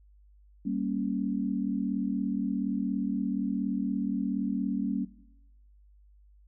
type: chord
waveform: sine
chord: G diminished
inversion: none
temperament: equal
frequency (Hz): 196 / 233.1 / 277.2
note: G3 / Bb3 / Db4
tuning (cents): 0 / 0 / 0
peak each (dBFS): -32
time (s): 0.65-5.05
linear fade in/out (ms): 10
effects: noise-tail reverb RT60 0.9 s tail -19 dB re dry + added 50 Hz sine -55 dBFS peak until 6.47 s